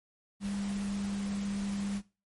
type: tone in noise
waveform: sine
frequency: 200 Hz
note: G3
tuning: 35 cents sharp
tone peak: -32 dBFS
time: 0.4-2.02 s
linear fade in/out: 50 ms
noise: pink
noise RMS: -45 dBFS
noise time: 0.4-2.02 s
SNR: +10 dB
effects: noise-tail reverb RT60 0.3 s tail -17 dB re dry + MP3 48 kbps